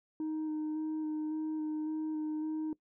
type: tone with vibrato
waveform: sine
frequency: 310 Hz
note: D#4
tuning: 6 cents flat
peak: -30 dBFS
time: 0.2-2.73 s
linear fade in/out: 2 ms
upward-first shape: square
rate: 1.8 Hz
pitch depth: 12 cents each way
effects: noise-tail reverb RT60 0.1 s tail -22 dB re dry + tanh soft clip ceiling -32 dBFS